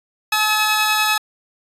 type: tone pair together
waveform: 15% pulse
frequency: 857.4 / 1281 Hz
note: A5 / E6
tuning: -45 / -50 cents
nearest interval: perfect fifth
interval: 695 cents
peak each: -12 dBFS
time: 0.32-1.18 s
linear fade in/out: 5 ms
effects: resampled to 32000 Hz